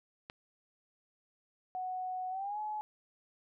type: click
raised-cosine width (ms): 0.3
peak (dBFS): -27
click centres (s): 0.299
type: tone with pitch glide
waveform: sine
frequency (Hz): 740 to 850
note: F#5 to G#5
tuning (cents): 0 to +40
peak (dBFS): -35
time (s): 1.75-2.81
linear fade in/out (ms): 0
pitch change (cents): +240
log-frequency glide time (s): 2.3-2.59
effects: none